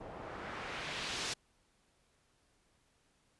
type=noise with low-pass filter sweep; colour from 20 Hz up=white; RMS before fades=-42 dBFS; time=0-1.34 s; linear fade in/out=10 ms; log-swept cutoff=640 to 6100 Hz; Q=1; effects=pink hiss -73 dBFS RMS until 3.39 s + resampled to 24000 Hz